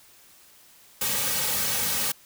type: noise with comb filter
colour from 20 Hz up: white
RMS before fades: -26 dBFS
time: 1.01-2.12 s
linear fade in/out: 5 ms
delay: 2.9 ms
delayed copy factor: -0.9
effects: white hiss -54 dBFS RMS until 2.25 s